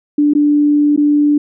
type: tone with dropouts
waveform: sine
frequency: 293.7 Hz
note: D4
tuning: in tune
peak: -8 dBFS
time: 0.18-1.38 s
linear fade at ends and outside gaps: 5 ms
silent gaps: 0.336-0.35 / 0.963-0.975 s
effects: none